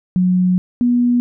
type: tone pair in turn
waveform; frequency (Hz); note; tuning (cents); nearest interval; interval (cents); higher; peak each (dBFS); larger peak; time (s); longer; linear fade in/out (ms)
sine; 182.2 / 243; F#3 / B3; -26 / -28; perfect fourth; 498; second; -11; neither; 0.16-0.58 / 0.81-1.2; first; 0
effects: none